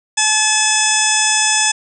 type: harmonic tone with a mistuned harmonic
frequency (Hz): 861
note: A5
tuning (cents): -38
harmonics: 1 / 2 / 3 / 4 / 6 / 7 / 8 / 9 / 10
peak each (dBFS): -21 / -21 / -21 / -21 / -21 / -21 / -21 / -21 / -21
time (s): 0.17-1.72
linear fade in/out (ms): 10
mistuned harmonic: 7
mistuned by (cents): +48
effects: none